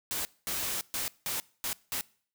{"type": "noise bursts at uneven times", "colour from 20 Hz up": "white", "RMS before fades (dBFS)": -33, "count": 6, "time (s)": [[0.11, 0.25], [0.47, 0.81], [0.94, 1.08], [1.26, 1.4], [1.64, 1.73], [1.92, 2.01]], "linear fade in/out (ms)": 0, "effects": ["noise-tail reverb RT60 0.5 s tail -23 dB re dry"]}